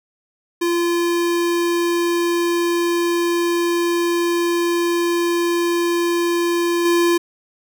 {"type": "tone with level steps", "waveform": "square", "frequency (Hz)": 343.9, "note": "F4", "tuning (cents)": -27, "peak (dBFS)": [-17, -14], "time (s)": [0.61, 7.18], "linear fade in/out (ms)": 10, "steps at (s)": 6.85, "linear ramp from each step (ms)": 5, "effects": []}